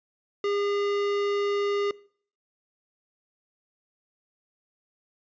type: tone with hard clipping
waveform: sine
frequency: 405.7 Hz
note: G#4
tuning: 41 cents flat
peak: -26 dBFS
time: 0.44-1.91 s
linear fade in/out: 2 ms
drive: 17 dB
effects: noise-tail reverb RT60 0.5 s tail -21 dB re dry + resampled to 16000 Hz